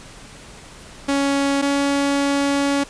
sawtooth tone pair in turn, 278.7 / 281 Hz, C#4 / C#4, +9 / +24 cents, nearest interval unison, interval 15 cents, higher second, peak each -13 dBFS, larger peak neither, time 1.08-1.62 / 1.62-2.84 s, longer second, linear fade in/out 10 ms, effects pink hiss -41 dBFS RMS until 2.89 s + resampled to 22050 Hz

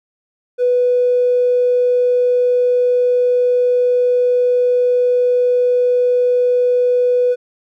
triangle tone, 493.9 Hz, B4, in tune, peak -7 dBFS, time 0.58-7.36 s, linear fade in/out 50 ms, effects tanh soft clip ceiling -9 dBFS

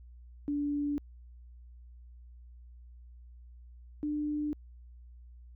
sine tone pair in turn, 289.8 / 297.9 Hz, D4 / D4, -23 / +25 cents, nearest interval unison, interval 48 cents, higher second, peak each -29 / -30 dBFS, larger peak first, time 0.48-0.98 / 4.03-4.53 s, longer neither, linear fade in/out 0 ms, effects added 60 Hz sine -49 dBFS peak until 5.55 s

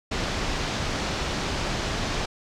pink low-pass noise, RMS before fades -28 dBFS, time 0.11-2.26 s, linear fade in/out 10 ms, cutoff 6200 Hz, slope 24 dB/octave, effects none

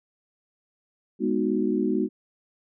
sine chord, G# minor seventh, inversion none, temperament equal with one note detuned, 207.7 / 246.9 / 311.1 / 368.9 Hz, G#3 / B3 / D#4 / F#4, 0 / 0 / 0 / -5 cents, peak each -27 dBFS, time 1.19-2.09 s, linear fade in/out 50 ms, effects none

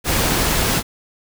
pink noise, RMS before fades -18 dBFS, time 0.04-0.83 s, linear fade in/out 50 ms, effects none

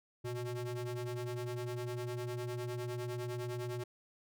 square ring-modulated tone, 123.47 Hz, B2, in tune, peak -35 dBFS, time 0.24-3.84 s, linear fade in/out 10 ms, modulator 242 Hz, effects none

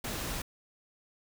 pink noise, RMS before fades -36 dBFS, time 0.04-0.42 s, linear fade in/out 5 ms, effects none

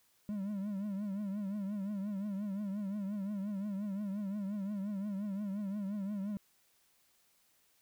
triangle tone with vibrato, 201.1 Hz, G3, 44 cents sharp, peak -33 dBFS, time 0.29-6.37 s, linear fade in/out 0 ms, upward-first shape triangle, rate 5.7 Hz, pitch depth 110 cents each way, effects white hiss -71 dBFS RMS until 7.81 s

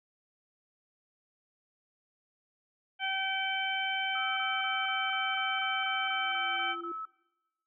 harmonic tone, 770 Hz, G5, 31 cents flat, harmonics 1 / 2 / 3 / 4, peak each -35 / -35 / -35 / -35 dBFS, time 2.99-6.76 s, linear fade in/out 50 ms
sine tone bursts, 1300 Hz, E6, 24 cents flat, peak -36 dBFS, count 12, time 4.15-7.054 s, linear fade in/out 5 ms, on 220 ms, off 24 ms
sine tone with exponential growth, 341.7 Hz, F4, 38 cents flat, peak -38 dBFS, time 5.67-6.92 s, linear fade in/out 5 ms, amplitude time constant 270 ms
effects noise-tail reverb RT60 1.0 s tail -21 dB re dry

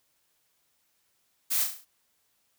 blue noise with echo, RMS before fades -27 dBFS, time 1.5-1.65 s, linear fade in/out 20 ms, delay 34 ms, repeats 6, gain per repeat -5 dB, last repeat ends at 1.854 s, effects white hiss -72 dBFS RMS until 2.58 s

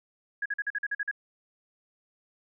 sine tone bursts, 1661.2 Hz, G#6, in tune, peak -27 dBFS, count 9, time 0.42-1.113 s, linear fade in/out 5 ms, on 37 ms, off 45 ms, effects none

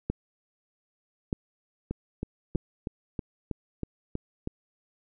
two click trains, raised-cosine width 3 ms, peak -14 / -18 dBFS, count 3 / 9, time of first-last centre 0.1-2.557 / 1.91-4.474 s, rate 0.814 / 3.12 Hz, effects none

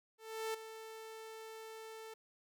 sawtooth tone with ADSR envelope, 443.1 Hz, A4, 12 cents sharp, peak -32 dBFS, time 0.18-2.14 s, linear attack 360 ms, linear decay 9 ms, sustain -12 dB, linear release 6 ms, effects none

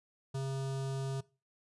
square tone with notch filter, 135 Hz, C#3, 45 cents flat, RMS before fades -36 dBFS, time 0.34-1.21 s, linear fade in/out 10 ms, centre 2100 Hz, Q 1.2, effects noise-tail reverb RT60 0.3 s tail -20 dB re dry + resampled to 24000 Hz

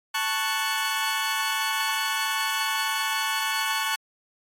20% pulse chord, F# minor, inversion first, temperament equal, 880 / 1108.7 / 1480 Hz, A5 / C#6 / F#6, 0 / 0 / 0 cents, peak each -24 dBFS, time 0.14-3.96 s, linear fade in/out 10 ms, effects AAC 48 kbps

